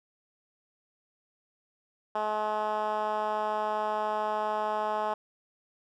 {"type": "tone with band-pass filter", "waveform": "10% pulse", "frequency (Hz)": 213.2, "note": "G#3", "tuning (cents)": 46, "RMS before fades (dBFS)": -30, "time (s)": [2.15, 5.14], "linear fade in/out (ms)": 5, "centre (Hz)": 830, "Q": 1.9, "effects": []}